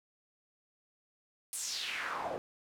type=noise with band-pass filter sweep; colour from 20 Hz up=pink; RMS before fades=-38 dBFS; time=1.53-2.38 s; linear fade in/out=0 ms; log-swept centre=9900 to 500 Hz; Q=3.3; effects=none